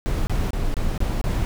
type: noise bursts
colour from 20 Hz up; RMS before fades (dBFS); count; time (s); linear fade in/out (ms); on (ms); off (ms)
brown; -22; 6; 0.06-1.45; 0; 210; 26
effects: none